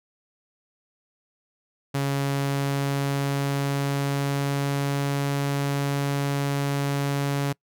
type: tone with pitch glide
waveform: sawtooth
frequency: 139.2 to 140.82 Hz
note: C#3 to C#3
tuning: +8 to +28 cents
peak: -19 dBFS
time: 1.94-7.53 s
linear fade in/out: 10 ms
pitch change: +20 cents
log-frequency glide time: 2.09-5.4 s
effects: noise-tail reverb RT60 0.1 s tail -25 dB re dry